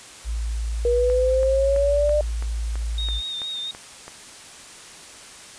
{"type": "tone", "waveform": "sine", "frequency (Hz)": 56.3, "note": "A1", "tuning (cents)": 40, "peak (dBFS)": -23, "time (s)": [0.24, 3.22], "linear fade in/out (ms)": 50}
{"type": "exponential sweep", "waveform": "sine", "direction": "up", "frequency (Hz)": [476.8, 602], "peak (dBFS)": -17, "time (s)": [0.85, 2.21], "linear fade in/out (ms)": 2}
{"type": "click train", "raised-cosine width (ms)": 0.5, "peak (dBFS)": -22, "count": 10, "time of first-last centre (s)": [1.1, 4.08], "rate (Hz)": 3.02}
{"type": "tone with vibrato", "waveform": "sine", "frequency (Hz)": 3686, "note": "A#7", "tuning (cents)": -20, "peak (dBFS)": -27, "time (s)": [2.98, 3.71], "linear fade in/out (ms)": 2, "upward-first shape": "sine", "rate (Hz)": 4.4, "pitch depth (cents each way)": 38}
{"effects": ["white hiss -42 dBFS RMS until 5.58 s", "resampled to 22050 Hz"]}